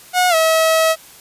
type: tone with pitch glide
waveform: sawtooth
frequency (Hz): 727 to 644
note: F#5 to E5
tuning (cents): -31 to -41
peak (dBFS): -8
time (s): 0.13-0.96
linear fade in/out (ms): 50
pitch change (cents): -210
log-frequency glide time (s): 0.29-0.35
effects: white hiss -42 dBFS RMS until 1.2 s + resampled to 32000 Hz